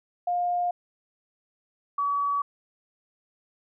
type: tone pair in turn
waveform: sine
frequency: 708 / 1137.9 Hz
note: F5 / C#6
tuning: +23 / +45 cents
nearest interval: minor sixth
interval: 822 cents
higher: second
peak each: -23 dBFS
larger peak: neither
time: 0.27-0.71 / 1.98-2.42 s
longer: neither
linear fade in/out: 5 ms
effects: none